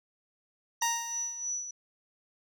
sine tone with tremolo, 5920 Hz, F#8, in tune, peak -30 dBFS, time 0.81-1.71 s, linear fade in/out 5 ms, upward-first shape sine, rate 3.2 Hz, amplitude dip 60%
sawtooth tone with exponential decay, 932.3 Hz, A#5, in tune, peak -22 dBFS, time 0.82-1.51 s, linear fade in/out 2 ms, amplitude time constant 150 ms
effects none

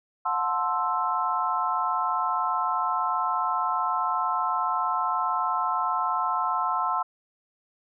sine chord, F# half-diminished seventh, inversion none, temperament equal with one note detuned, 724.8 / 880 / 1046.5 / 1318.5 Hz, F#5 / A5 / C6 / E6, -36 / 0 / 0 / 0 cents, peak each -31 / -30 / -27 / -28 dBFS, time 0.25-7.03 s, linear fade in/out 10 ms, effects none

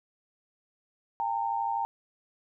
sine tone pair together, 800.6 / 913 Hz, G5 / A#5, +36 / -36 cents, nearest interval major second, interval 228 cents, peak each -31 / -29 dBFS, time 1.2-1.85 s, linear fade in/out 0 ms, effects none

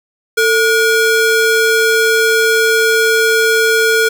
square ring-modulated tone, 944 Hz, A#5, 22 cents sharp, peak -7 dBFS, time 0.37-4.09 s, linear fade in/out 10 ms, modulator 498 Hz, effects none

